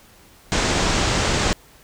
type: low-pass noise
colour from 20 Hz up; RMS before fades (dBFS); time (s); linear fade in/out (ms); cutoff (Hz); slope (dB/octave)
pink; -20; 0.52-1.53; 0; 7900; 48
effects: pink hiss -50 dBFS RMS until 1.83 s